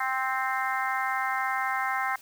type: harmonic tone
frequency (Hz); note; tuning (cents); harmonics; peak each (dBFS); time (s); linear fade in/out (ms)
262; C4; +2; 3 / 4 / 5 / 6 / 7 / 8; -31 / -32 / -33 / -34 / -34 / -35; 0-2.16; 5
effects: white hiss -52 dBFS RMS until 2.21 s